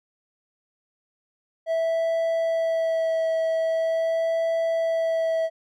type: tone with vibrato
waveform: triangle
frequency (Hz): 654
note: E5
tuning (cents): -14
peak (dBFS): -19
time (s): 1.66-5.5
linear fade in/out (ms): 50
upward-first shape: sine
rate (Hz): 0.43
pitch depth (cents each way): 13
effects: none